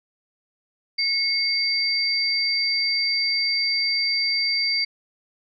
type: tone pair together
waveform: sine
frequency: 2176 / 4674 Hz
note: C#7 / D8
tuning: -33 / -9 cents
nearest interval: octave + minor second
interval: 1324 cents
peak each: -25 / -21 dBFS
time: 0.98-4.85 s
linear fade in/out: 10 ms
effects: none